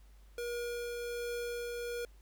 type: tone with tremolo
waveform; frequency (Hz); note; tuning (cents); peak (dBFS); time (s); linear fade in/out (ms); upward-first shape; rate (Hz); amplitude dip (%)
square; 477.8; A#4; +43; -36; 0.38-2.05; 2; triangle; 1.3; 25
effects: added 50 Hz sine -55 dBFS peak until 2.21 s + pink hiss -69 dBFS RMS until 2.21 s